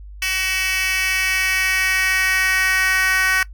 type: tone with high-pass filter sweep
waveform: 10% pulse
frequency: 376.1 Hz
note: F#4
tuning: 28 cents sharp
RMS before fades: -19 dBFS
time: 0.22-3.43 s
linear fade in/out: 2 ms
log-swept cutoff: 2700 to 1600 Hz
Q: 2.2
effects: noise-tail reverb RT60 0.1 s tail -20 dB re dry + added 50 Hz sine -34 dBFS peak until 3.53 s